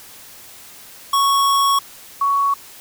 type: tone pair in turn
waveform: square / sine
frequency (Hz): 1108.7 / 1117.1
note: C#6 / C#6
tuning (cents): 0 / +13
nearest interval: unison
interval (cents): 13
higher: second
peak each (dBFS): -14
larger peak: neither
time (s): 1.13-1.79 / 2.21-2.54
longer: first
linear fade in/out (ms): 5
effects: white hiss -41 dBFS RMS until 2.8 s